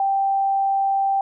sine tone, 784 Hz, G5, in tune, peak -17 dBFS, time 0-1.21 s, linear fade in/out 2 ms, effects none

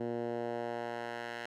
10% pulse tone with band-pass filter sweep, 118.3 Hz, A#2, 26 cents sharp, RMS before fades -38 dBFS, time 0-1.46 s, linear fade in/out 5 ms, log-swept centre 330 to 1800 Hz, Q 0.97, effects none

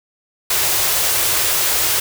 white band-stop noise, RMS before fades -17 dBFS, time 0.5-2 s, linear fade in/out 5 ms, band 150 to 320 Hz, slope 48 dB/octave, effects none

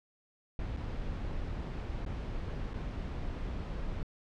brown noise with dropouts, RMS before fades -37 dBFS, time 0.59-4.03 s, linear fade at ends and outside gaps 2 ms, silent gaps 0.766-0.77 / 2.051-2.062 / 2.735-2.74 s, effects low-pass 4000 Hz 12 dB/octave

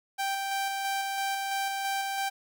sawtooth tone with tremolo, 784 Hz, G5, in tune, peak -24 dBFS, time 0.18-2.3 s, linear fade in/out 20 ms, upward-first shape square, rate 3 Hz, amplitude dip 25%, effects none

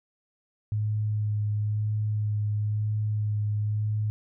sine tone with vibrato, 105.8 Hz, G#2, 33 cents sharp, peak -24 dBFS, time 0.72-4.1 s, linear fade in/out 0 ms, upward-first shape sine, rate 1 Hz, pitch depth 15 cents each way, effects none

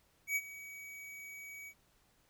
square tone with ADSR envelope, 2266 Hz, C#7, 37 cents sharp, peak -30 dBFS, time 0.27-1.74 s, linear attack 89 ms, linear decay 46 ms, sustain -17 dB, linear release 63 ms, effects pink hiss -71 dBFS RMS until 2.29 s

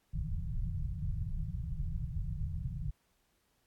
pink low-pass noise, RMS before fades -36 dBFS, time 0.13-2.91 s, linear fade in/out 10 ms, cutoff 170 Hz, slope 96 dB/octave, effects pink hiss -75 dBFS RMS until 3.66 s + AAC 64 kbps

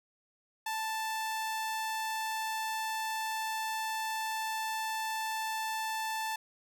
sawtooth tone, 881 Hz, A5, 2 cents sharp, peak -29 dBFS, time 0.66-6.36 s, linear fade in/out 5 ms, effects none

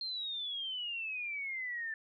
sine exponential sweep, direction down, 4226 to 1760 Hz, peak -36 dBFS, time 0.01-1.94 s, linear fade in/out 2 ms, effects none

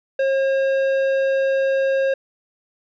sine tone with tanh clipping, 539 Hz, C#5, 49 cents flat, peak -18 dBFS, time 0.19-2.14 s, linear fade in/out 5 ms, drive 11 dB, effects none

